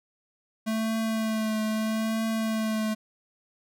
square tone with vibrato, 220 Hz, A3, in tune, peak -26 dBFS, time 0.66-2.95 s, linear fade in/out 20 ms, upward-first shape triangle, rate 0.78 Hz, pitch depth 28 cents each way, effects none

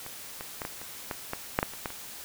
clicks, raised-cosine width 0.5 ms, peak -25 / -22 / -18 / -18 / -26 / -16 / -16 / -7 / -10 / -27 / -16 / -26 dBFS, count 12, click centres 0.064 / 0.409 / 0.618 / 0.651 / 0.816 / 1.112 / 1.334 / 1.589 / 1.629 / 1.736 / 1.858 / 1.904 s, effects white hiss -43 dBFS RMS until 2.24 s

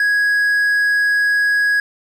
triangle tone, 1661.2 Hz, G#6, in tune, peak -11 dBFS, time 0-1.8 s, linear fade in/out 2 ms, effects none

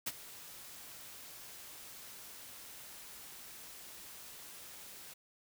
white noise with ADSR envelope, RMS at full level -35 dBFS, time 0.06-5.14 s, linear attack 13 ms, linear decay 38 ms, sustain -16 dB, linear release 11 ms, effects none

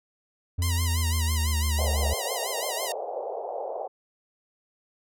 triangle exponential sweep, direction down, 87.31 to 71.7 Hz, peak -21 dBFS, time 0.58-2.14 s, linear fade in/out 10 ms
5% pulse tone with vibrato, 987.8 Hz, B5, in tune, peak -18 dBFS, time 0.62-2.92 s, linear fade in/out 2 ms, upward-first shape sine, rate 6 Hz, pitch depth 120 cents each way
white band-pass noise, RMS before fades -33 dBFS, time 1.78-3.88 s, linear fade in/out 10 ms, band 440 to 780 Hz, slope 48 dB/octave
effects none

